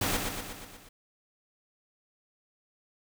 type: noise with echo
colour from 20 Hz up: pink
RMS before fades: -29 dBFS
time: 0.01-0.17 s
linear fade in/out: 5 ms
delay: 120 ms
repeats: 6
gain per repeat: -4 dB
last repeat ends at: 0.89 s
effects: none